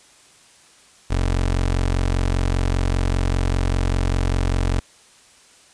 25% pulse tone, 45.06 Hz, F#1, 45 cents flat, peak -14 dBFS, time 1.1-4.8 s, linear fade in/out 10 ms, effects white hiss -51 dBFS RMS until 5.73 s + resampled to 22050 Hz

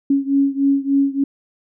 sine beating tone pair, 275.7 / 279.1 Hz, C#4 / C#4, -9 / +12 cents, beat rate 3.4 Hz, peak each -16 / -18 dBFS, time 0.1-1.24 s, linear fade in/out 5 ms, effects none

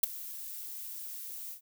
violet noise with ADSR envelope, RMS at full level -21 dBFS, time 0.03-1.61 s, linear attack 7 ms, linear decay 10 ms, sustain -21 dB, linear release 100 ms, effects none

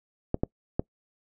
clicks, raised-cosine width 2 ms, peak -11 dBFS, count 3, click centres 0.344 / 0.435 / 0.795 s, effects noise-tail reverb RT60 0.1 s tail -25 dB re dry

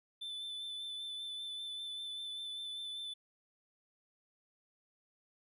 triangle tone with vibrato, 3520 Hz, A7, in tune, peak -39 dBFS, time 0.21-3.14 s, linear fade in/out 10 ms, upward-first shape sine, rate 5.1 Hz, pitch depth 19 cents each way, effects none

